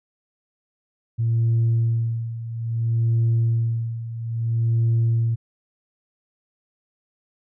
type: tone with tremolo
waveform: sine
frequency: 115 Hz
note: A#2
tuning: 23 cents flat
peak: -14 dBFS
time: 1.18-5.36 s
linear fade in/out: 20 ms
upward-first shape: sine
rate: 0.6 Hz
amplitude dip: 80%
effects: tanh soft clip ceiling -14 dBFS